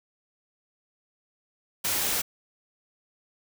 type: noise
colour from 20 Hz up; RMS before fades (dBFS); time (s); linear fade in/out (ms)
white; -27; 1.84-2.22; 10
effects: none